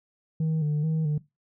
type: tone with vibrato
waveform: sine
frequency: 154.3 Hz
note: D#3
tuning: 14 cents flat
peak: -20 dBFS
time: 0.4-1.18 s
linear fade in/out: 5 ms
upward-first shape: square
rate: 2.3 Hz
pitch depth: 50 cents each way
effects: noise-tail reverb RT60 0.2 s tail -19 dB re dry + tanh soft clip ceiling -22 dBFS